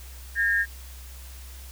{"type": "tone pair together", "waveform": "sine", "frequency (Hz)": [1625, 1824], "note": ["G#6", "A#6"], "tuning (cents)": [-38, -38], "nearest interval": "major second", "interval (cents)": 200, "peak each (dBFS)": -23, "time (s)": [0.35, 0.66], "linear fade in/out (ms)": 50, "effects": ["added 64 Hz sine -40 dBFS peak until 1.71 s", "white hiss -48 dBFS RMS until 1.71 s"]}